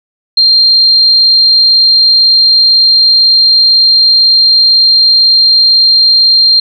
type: tone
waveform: sine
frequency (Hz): 4186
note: C8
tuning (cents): 0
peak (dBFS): -3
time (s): 0.37-6.6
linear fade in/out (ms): 5
effects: none